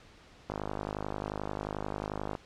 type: click train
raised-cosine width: 1 ms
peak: -20 dBFS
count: 96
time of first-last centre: 0.5-2.352 s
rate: 51.3 Hz
effects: pink hiss -56 dBFS RMS until 2.45 s + low-pass 5000 Hz 12 dB/octave